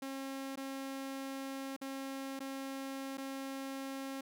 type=tone with dropouts; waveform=sawtooth; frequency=270 Hz; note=C#4; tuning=45 cents flat; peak=-36 dBFS; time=0.02-4.21 s; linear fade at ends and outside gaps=5 ms; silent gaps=0.558-0.573 / 1.765-1.814 / 2.393-2.403 / 3.173-3.18 s; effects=none